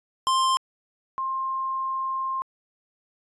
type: tone pair in turn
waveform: square / sine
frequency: 1051 / 1058.9 Hz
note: C6 / C6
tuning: +7 / +20 cents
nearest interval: unison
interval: 13 cents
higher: second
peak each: -20 / -25 dBFS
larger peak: first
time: 0.27-0.57 / 1.18-2.42 s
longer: second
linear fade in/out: 0 ms
effects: resampled to 24000 Hz